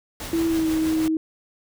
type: noise with tremolo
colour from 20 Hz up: pink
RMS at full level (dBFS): -32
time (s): 0.2-1.08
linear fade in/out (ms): 2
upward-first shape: triangle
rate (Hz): 6.2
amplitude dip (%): 40
type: tone with pitch glide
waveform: sine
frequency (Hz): 330 to 317.7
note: E4 to D#4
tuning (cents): +2 to +36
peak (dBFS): -19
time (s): 0.33-1.17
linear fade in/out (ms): 2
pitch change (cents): -66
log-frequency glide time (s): 0.46-0.69
effects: none